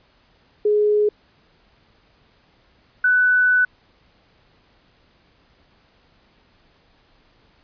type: tone pair in turn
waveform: sine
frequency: 419 / 1493.1 Hz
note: G#4 / F#6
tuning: +15 / +15 cents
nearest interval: octave + minor seventh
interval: 2200 cents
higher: second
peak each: -14 / -13 dBFS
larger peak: second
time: 0.65-1.09 / 3.04-3.65 s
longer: second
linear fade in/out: 5 ms
effects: pink hiss -58 dBFS RMS until 7.63 s + resampled to 11025 Hz